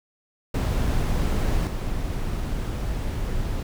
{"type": "noise with level steps", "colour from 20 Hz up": "brown", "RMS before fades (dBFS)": [-22, -27], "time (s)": [0.54, 3.63], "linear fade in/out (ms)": 5, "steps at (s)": 1.67, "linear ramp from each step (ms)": 2, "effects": []}